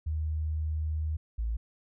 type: tone pair in turn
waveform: sine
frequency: 77.78 / 56.2 Hz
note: D#2 / A1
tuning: 0 / +37 cents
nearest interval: tritone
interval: 563 cents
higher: first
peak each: -28 dBFS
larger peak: neither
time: 0.06-1.17 / 1.38-1.57 s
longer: first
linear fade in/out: 10 ms
effects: none